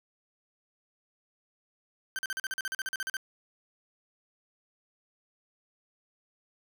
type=tone bursts; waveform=40% pulse; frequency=1554 Hz; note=G6; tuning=16 cents flat; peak=-30 dBFS; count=15; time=2.16-3.168 s; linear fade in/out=0 ms; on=28 ms; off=42 ms; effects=none